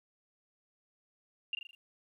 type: tone with echo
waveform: sine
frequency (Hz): 2794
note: F7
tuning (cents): 0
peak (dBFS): -31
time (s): 1.53-1.55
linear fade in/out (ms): 2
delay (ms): 40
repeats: 5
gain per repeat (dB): -5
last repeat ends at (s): 1.75
effects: 12-bit